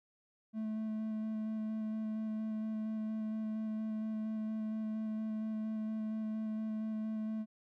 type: tone with vibrato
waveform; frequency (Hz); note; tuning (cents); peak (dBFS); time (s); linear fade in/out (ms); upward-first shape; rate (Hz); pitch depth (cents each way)
triangle; 217.9; A3; -17; -33; 0.53-7.46; 50; square; 4.3; 9
effects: none